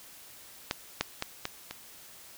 clicks, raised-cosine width 0.2 ms, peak -11 / -9 / -13 / -14 / -20 dBFS, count 5, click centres 0.711 / 1.01 / 1.224 / 1.454 / 1.71 s, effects white hiss -51 dBFS RMS until 2.37 s

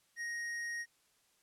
triangle tone with tanh clipping, 1874 Hz, A#6, 9 cents sharp, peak -39 dBFS, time 0.16-0.86 s, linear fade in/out 50 ms, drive 16 dB, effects white hiss -72 dBFS RMS until 1.42 s + low-pass 11000 Hz 12 dB/octave

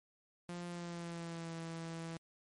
sawtooth tone with pitch glide, 174.61 to 165 Hz, F3 to E3, 0 to +2 cents, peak -38 dBFS, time 0.49-2.17 s, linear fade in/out 0 ms, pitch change -98 cents, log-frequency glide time 0.66-1.54 s, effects MP3 48 kbps

